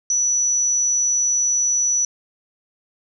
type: tone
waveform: sine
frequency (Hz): 5920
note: F#8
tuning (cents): 0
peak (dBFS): -16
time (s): 0.1-2.05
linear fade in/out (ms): 2
effects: none